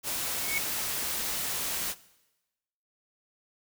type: noise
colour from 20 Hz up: white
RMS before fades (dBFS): -32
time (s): 0.03-1.95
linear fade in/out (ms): 50
type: tone with exponential growth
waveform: triangle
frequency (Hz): 2215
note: C#7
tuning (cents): -2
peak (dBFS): -23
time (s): 0.3-0.58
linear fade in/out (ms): 2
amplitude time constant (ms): 59
effects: noise-tail reverb RT60 1.0 s tail -19 dB re dry